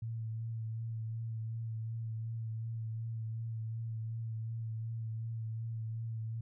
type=tone with vibrato; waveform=sine; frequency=112.7 Hz; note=A2; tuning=42 cents sharp; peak=-36 dBFS; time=0.02-6.41 s; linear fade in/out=5 ms; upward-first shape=sine; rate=2.7 Hz; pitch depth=24 cents each way; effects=none